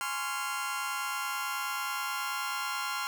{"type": "chord", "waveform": "sawtooth", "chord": "Db major seventh", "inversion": "second", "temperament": "just", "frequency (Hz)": [831.5, 1039.4, 1108.7, 1385.9], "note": ["Ab5", "C6", "Db6", "F6"], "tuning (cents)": [2, -12, 0, -14], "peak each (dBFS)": [-37, -33, -37, -31], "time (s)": [0.01, 3.07], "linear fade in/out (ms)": 0, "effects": []}